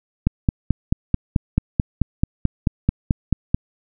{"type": "click train", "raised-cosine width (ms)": 5, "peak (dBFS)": -3, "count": 16, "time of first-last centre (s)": [0.27, 3.545], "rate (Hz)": 4.58, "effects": []}